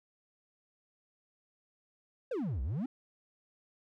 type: exponential two-way sweep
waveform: triangle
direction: down then up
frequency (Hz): 560 to 58.27 to 284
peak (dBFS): -30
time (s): 2.31-2.86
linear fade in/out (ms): 5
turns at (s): 2.62
effects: none